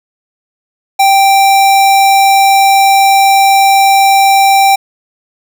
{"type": "tone", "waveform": "square", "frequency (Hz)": 784, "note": "G5", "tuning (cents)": 0, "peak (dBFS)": -5, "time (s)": [0.99, 4.76], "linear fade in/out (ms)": 10, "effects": []}